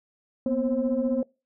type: tone cluster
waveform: sine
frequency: 239.3 / 254.3 / 533 Hz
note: A#3 / C4 / C5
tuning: +46 / -49 / +32 cents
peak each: -26 dBFS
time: 0.46-1.23 s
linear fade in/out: 2 ms
effects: noise-tail reverb RT60 0.3 s tail -24 dB re dry + tanh soft clip ceiling -16 dBFS